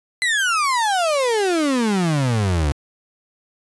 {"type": "exponential sweep", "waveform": "35% pulse", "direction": "down", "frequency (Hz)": [2049, 68.8], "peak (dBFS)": -15, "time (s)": [0.22, 2.72], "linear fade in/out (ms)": 0, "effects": ["resampled to 24000 Hz"]}